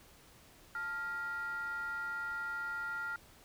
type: tone with frequency modulation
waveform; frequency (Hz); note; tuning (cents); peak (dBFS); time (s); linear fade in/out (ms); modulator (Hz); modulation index
sine; 1399; F6; +3; -35; 0.75-3.16; 2; 520; 0.47
effects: tanh soft clip ceiling -32 dBFS + pink hiss -60 dBFS RMS until 3.44 s